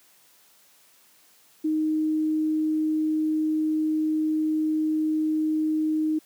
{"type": "tone", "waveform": "sine", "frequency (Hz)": 311.1, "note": "D#4", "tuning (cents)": 0, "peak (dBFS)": -21, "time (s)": [1.64, 6.19], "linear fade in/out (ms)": 10, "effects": ["white hiss -58 dBFS RMS until 6.25 s", "high-pass 150 Hz 12 dB/octave"]}